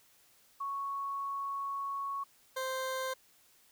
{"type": "tone pair in turn", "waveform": ["sine", "20% pulse"], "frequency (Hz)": [1108.7, 522.3], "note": ["C#6", "C5"], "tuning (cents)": [0, -3], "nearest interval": "octave + minor second", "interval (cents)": 1303, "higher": "first", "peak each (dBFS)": [-34, -29], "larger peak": "second", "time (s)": [[0.6, 2.24], [2.56, 3.14]], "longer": "first", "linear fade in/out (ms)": 10, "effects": ["white hiss -65 dBFS RMS until 3.71 s"]}